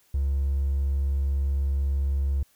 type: tone with hard clipping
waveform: triangle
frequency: 69 Hz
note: C#2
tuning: 7 cents flat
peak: -22 dBFS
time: 0.14-2.43 s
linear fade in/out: 5 ms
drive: 3 dB
effects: white hiss -63 dBFS RMS until 2.55 s

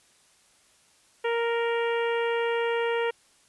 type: harmonic tone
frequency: 466.2 Hz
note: A#4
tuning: in tune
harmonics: 1 / 2 / 3 / 4 / 5 / 6 / 7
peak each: -25 / -32 / -36 / -35 / -38 / -39 / -46 dBFS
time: 1.24-3.11 s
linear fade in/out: 10 ms
effects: white hiss -61 dBFS RMS until 3.48 s + resampled to 24000 Hz

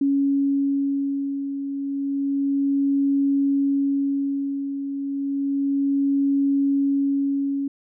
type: beating tone pair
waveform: sine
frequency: 278 / 278.31 Hz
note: C#4 / C#4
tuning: +5 / +7 cents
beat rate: 0.31 Hz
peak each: -20 / -27 dBFS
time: 0.01-7.68 s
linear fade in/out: 5 ms
effects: none

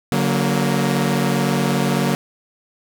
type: chord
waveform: sawtooth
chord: D augmented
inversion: none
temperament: equal with one note detuned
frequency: 143.4 / 185 / 233.1 Hz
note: D3 / F#3 / A#3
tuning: -41 / 0 / 0 cents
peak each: -17 dBFS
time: 0.12-2.15 s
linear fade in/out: 0 ms
effects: none

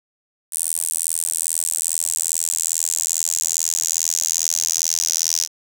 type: tone with high-pass filter sweep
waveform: square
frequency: 41.2 Hz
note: E1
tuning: in tune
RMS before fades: -22 dBFS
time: 0.51-5.48 s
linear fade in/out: 50 ms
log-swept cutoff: 9200 to 5900 Hz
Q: 5.5
effects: 7-bit

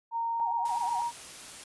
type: tone with pitch glide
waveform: sine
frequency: 924 to 944 Hz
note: A#5 to A#5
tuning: -16 to +22 cents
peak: -28 dBFS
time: 0.11-1.12 s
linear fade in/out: 50 ms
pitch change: +38 cents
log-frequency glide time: 0.33-0.75 s
type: tone with vibrato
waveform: sine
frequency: 830.6 Hz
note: G#5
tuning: in tune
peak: -33 dBFS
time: 0.4-1.02 s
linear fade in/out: 0 ms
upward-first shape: sine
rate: 8.3 Hz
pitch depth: 210 cents each way
type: noise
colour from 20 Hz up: white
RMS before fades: -45 dBFS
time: 0.65-1.64 s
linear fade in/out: 5 ms
effects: resampled to 24000 Hz

